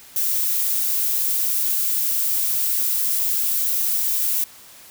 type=noise; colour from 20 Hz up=violet; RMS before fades=-21 dBFS; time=0.16-4.44 s; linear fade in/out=2 ms; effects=white hiss -45 dBFS RMS until 4.9 s